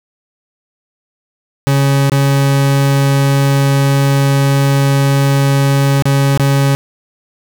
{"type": "tone with dropouts", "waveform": "40% pulse", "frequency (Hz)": 138.59, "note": "C#3", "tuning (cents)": 0, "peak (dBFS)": -8, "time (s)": [1.67, 6.75], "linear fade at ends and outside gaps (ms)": 0, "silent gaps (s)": [[2.097, 2.119], [6.023, 6.055], [6.375, 6.397]], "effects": []}